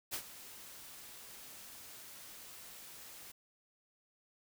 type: noise with ADSR envelope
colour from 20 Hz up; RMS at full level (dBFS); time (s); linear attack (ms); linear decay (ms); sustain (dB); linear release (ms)
white; -38; 0.11-3.32; 26; 83; -14; 9
effects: none